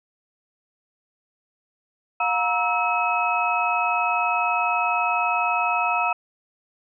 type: tone cluster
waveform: sine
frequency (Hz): 712 / 944 / 1304 / 2564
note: F5 / A#5 / E6 / E7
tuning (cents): +33 / +22 / -19 / -49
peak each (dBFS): -25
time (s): 2.2-6.13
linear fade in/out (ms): 5
effects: none